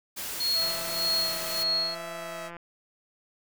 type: noise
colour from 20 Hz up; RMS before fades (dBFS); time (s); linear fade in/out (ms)
white; -35; 0.16-1.64; 20
type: tone with tremolo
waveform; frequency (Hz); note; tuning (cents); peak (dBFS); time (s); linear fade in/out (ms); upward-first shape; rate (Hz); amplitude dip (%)
sine; 4306; C8; +49; -23; 0.4-1.95; 5; sine; 1.7; 85
type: tone with vibrato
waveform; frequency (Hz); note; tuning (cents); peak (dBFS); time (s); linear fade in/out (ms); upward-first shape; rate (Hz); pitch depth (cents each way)
sawtooth; 652; E5; -19; -33; 0.53-2.51; 50; sine; 0.83; 15
type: click train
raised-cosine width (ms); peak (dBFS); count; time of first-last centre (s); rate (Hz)
0.5; -27; 334; 0.62-2.567; 171
effects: none